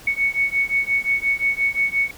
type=beating tone pair; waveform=sine; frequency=2217 / 2222.7 Hz; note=C#7 / C#7; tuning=0 / +4 cents; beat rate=5.7 Hz; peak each=-21 dBFS; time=0.07-2.11 s; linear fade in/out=5 ms; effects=pink hiss -43 dBFS RMS until 2.17 s